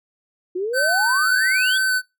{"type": "exponential sweep", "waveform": "sine", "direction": "up", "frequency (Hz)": [349.2, 3482], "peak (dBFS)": -21, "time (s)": [0.55, 1.78], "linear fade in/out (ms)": 10}
{"type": "tone with vibrato", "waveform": "square", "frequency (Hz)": 1521, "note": "F#6", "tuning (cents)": 47, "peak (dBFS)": -18, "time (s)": [0.73, 2.02], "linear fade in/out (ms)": 50, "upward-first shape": "square", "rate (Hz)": 3, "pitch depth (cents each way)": 12}
{"effects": ["noise-tail reverb RT60 0.2 s tail -20 dB re dry"]}